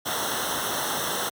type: noise with comb filter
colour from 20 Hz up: pink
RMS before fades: -28 dBFS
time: 0.05-1.3 s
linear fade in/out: 20 ms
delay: 0.42 ms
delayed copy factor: -0.9
effects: high-pass 80 Hz 12 dB/octave